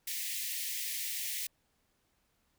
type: high-pass noise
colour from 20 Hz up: white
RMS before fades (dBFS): -37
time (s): 0.07-1.47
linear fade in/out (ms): 5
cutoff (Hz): 1800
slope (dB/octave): 96
effects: pink hiss -75 dBFS RMS until 2.58 s